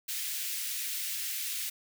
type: high-pass noise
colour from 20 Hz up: white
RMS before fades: -35 dBFS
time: 0.08-1.7 s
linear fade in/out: 10 ms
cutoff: 1900 Hz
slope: 24 dB/octave
effects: none